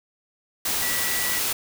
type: tone in noise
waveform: sine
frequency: 1951 Hz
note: B6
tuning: 22 cents flat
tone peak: -30 dBFS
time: 0.82-1.39 s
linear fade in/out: 5 ms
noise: white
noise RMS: -25 dBFS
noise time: 0.65-1.53 s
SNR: -8 dB
effects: none